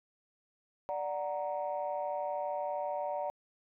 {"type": "chord", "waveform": "sine", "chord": "D augmented", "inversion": "none", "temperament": "equal", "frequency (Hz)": [587.3, 740, 932.3], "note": ["D5", "F#5", "A#5"], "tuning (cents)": [0, 0, 0], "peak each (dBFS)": [-35, -37, -38], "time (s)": [0.89, 3.3], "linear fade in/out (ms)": 0, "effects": ["tanh soft clip ceiling -25 dBFS"]}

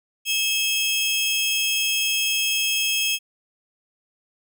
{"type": "tone pair together", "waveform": "sawtooth", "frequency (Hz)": [2600, 3244], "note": ["E7", "G#7"], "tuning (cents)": [-24, -41], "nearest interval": "major third", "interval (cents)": 383, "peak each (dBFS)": -20, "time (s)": [0.25, 3.19], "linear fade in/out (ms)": 50, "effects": []}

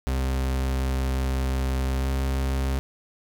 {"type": "tone with pitch glide", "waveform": "40% pulse", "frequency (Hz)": [65.6, 66.67], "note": ["C2", "C2"], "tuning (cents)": [5, 33], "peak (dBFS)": -22, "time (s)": [0.07, 2.79], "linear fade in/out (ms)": 0, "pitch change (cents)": 28, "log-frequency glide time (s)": [1.98, 2.07], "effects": []}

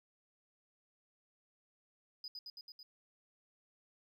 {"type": "tone with echo", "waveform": "triangle", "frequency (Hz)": 4978, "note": "D#8", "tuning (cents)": 0, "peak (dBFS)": -40, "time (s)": [2.24, 2.28], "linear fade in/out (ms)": 2, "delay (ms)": 110, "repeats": 5, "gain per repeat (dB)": -2, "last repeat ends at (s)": 2.83, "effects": ["tanh soft clip ceiling -39 dBFS"]}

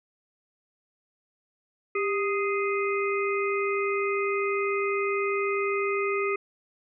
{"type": "harmonic tone with a mistuned harmonic", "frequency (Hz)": 415.3, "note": "G#4", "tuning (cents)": 0, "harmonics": [1, 3, 5, 6], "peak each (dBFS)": [-26, -31, -33, -34], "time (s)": [1.95, 6.36], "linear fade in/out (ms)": 5, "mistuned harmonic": 1, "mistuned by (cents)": -73, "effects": []}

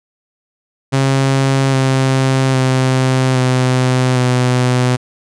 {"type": "tone with pitch steps", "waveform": "sawtooth", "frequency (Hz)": [135, 132.6, 130.25, 127.94, 125.67], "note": ["C#3", "C3", "C3", "C3", "B2"], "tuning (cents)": [-45, 23, -7, -38, 31], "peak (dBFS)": -7, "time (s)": [0.92, 4.97], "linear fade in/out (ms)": 20, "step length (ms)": 810, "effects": ["resampled to 22050 Hz"]}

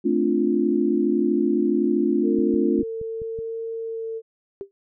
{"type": "chord", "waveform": "sine", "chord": "D minor seventh", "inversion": "second", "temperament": "equal", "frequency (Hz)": [220, 261.6, 293.7, 349.2], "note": ["A3", "C4", "D4", "F4"], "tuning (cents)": [0, 0, 0, 0], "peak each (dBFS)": [-24, -25, -23, -22], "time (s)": [0.04, 2.83], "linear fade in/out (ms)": 20}
{"type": "tone with vibrato", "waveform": "sine", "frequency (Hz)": 451.8, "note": "A4", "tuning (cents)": 46, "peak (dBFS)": -27, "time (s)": [2.22, 4.22], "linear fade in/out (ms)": 50, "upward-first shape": "sine", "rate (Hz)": 0.87, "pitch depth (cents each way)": 9}
{"type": "clicks", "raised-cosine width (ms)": 5, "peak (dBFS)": -27, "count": 7, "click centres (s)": [2.388, 2.542, 2.792, 2.831, 3.014, 3.218, 3.389]}
{"type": "tone with exponential decay", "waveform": "sine", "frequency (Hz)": 395.6, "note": "G4", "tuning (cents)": 16, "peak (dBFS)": -25, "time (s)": [4.61, 4.71], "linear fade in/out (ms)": 0, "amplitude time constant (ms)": 20}
{"effects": []}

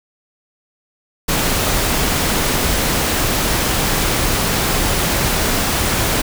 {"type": "noise", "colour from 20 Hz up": "pink", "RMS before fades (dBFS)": -17, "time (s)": [1.28, 6.22], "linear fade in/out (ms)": 10, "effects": []}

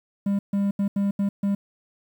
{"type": "tone bursts at uneven times", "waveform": "triangle", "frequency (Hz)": 200, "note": "G3", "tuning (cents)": 35, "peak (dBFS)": -18, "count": 6, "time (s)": [[0.26, 0.39], [0.53, 0.71], [0.79, 0.88], [0.96, 1.11], [1.19, 1.29], [1.43, 1.55]], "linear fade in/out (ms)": 5, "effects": ["9-bit"]}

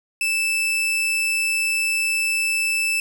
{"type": "tone", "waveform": "40% pulse", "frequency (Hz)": 2637, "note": "E7", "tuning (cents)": 0, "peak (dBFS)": -18, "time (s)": [0.21, 3], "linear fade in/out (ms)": 2, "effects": []}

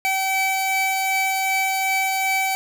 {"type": "tone pair together", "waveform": "45% pulse", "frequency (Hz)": [767.2, 2299], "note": ["G5", "D7"], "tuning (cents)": [-37, -37], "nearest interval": "octave + perfect fifth", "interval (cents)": 1900, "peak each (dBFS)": -22, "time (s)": [0.05, 2.55], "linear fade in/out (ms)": 0, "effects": []}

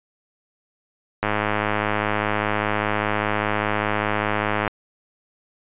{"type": "click train", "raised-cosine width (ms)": 0.5, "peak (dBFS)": -6, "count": 363, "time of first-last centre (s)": [1.23, 4.678], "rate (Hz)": 105, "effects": ["resampled to 8000 Hz"]}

